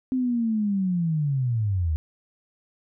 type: linear sweep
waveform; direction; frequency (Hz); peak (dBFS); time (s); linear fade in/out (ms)
sine; down; 261.6 to 74; -21; 0.12-1.96; 0
effects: none